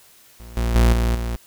40% pulse tone with level steps, 58.27 Hz, A#1, in tune, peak -36 / -18 / -11 / -16 / -22 dBFS, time 0.4-1.36 s, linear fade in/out 0 ms, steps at 0.57 / 0.75 / 0.93 / 1.15 s, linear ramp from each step 2 ms, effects white hiss -51 dBFS RMS until 1.46 s

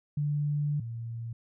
sine tone pair in turn, 146.83 / 115.67 Hz, D3 / A#2, 0 / -13 cents, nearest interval major third, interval 413 cents, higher first, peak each -26 / -34 dBFS, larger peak first, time 0.17-0.8 / 0.8-1.33 s, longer first, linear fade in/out 5 ms, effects none

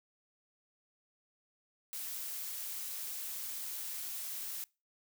blue noise, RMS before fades -41 dBFS, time 1.93-4.64 s, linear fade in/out 0 ms, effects noise-tail reverb RT60 0.3 s tail -25 dB re dry

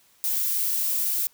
violet noise, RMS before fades -25 dBFS, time 0.24-1.27 s, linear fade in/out 0 ms, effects white hiss -60 dBFS RMS until 1.33 s

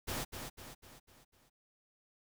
pink noise with echo, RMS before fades -38 dBFS, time 0.07-0.25 s, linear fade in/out 20 ms, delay 250 ms, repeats 5, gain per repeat -6 dB, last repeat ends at 1.5 s, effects none

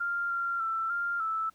sine tone with pitch steps, 1395 / 1382 / 1334 / 1395 / 1316 Hz, F6 / F6 / E6 / F6 / E6, -2 / -19 / +20 / -2 / -3 cents, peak -28 dBFS, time 0-1.5 s, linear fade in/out 10 ms, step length 300 ms, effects pink hiss -66 dBFS RMS until 1.54 s

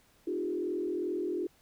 sine tone with frequency modulation, 355.7 Hz, F4, 32 cents sharp, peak -30 dBFS, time 0.27-1.47 s, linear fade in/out 5 ms, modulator 42.6 Hz, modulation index 1.2, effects pink hiss -65 dBFS RMS until 1.61 s

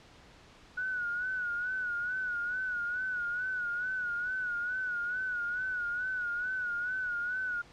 sine tone with vibrato, 1466 Hz, F#6, 16 cents flat, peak -31 dBFS, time 0.77-7.62 s, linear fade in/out 10 ms, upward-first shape sine, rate 2.3 Hz, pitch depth 66 cents each way, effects pink hiss -56 dBFS RMS until 7.72 s + low-pass 5000 Hz 12 dB/octave

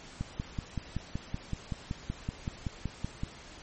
click train, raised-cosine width 5 ms, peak -20 dBFS, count 17, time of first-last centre 0.21-3.235 s, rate 5.29 Hz, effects pink hiss -49 dBFS RMS until 3.62 s + MP3 32 kbps

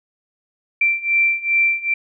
sine beating tone pair, 2349 / 2351.5 Hz, D7 / D7, 0 / +2 cents, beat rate 2.5 Hz, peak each -19 / -17 dBFS, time 0.81-1.94 s, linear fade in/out 5 ms, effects none

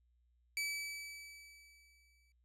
sawtooth tone with exponential decay, 2300 Hz, D7, 37 cents flat, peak -31 dBFS, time 0.57-2.32 s, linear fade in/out 1 ms, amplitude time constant 380 ms, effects added 60 Hz sine -70 dBFS peak until 2.44 s + low-pass 12000 Hz 12 dB/octave

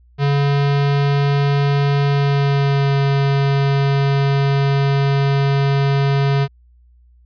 square tone with pitch glide, 141.5 to 139.07 Hz, C#3 to C#3, +36 to +6 cents, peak -14 dBFS, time 0.18-6.48 s, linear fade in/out 50 ms, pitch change -30 cents, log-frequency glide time 2.07-2.95 s, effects added 60 Hz sine -47 dBFS peak until 7.25 s + resampled to 11025 Hz

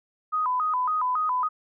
sine tone with vibrato, 1119 Hz, C#6, 16 cents sharp, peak -22 dBFS, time 0.32-1.49 s, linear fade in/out 20 ms, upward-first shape square, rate 3.6 Hz, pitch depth 190 cents each way, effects none

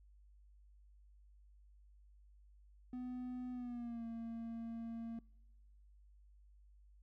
triangle tone with pitch glide, 250 to 229.3 Hz, B3 to A#3, +21 to -28 cents, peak -40 dBFS, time 2.93-5.19 s, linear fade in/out 2 ms, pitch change -149 cents, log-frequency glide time 3.52-4.05 s, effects noise-tail reverb RT60 1.0 s tail -25 dB re dry + added 50 Hz sine -61 dBFS peak until 7.02 s

